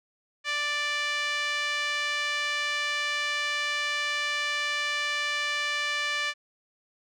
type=tone with band-pass filter; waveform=5% pulse; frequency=587.3 Hz; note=D5; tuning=in tune; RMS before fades=-29 dBFS; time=0.44-6.34 s; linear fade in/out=50 ms; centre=1900 Hz; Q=1.5; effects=none